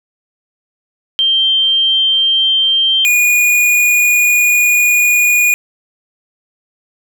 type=tone pair in turn; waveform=sine / square; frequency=3149 / 2448 Hz; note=G7 / D#7; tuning=+7 / -29 cents; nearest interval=major third; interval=436 cents; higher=first; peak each=-9 dBFS; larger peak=neither; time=1.19-3.05 / 3.05-5.54 s; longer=second; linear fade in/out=0 ms; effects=none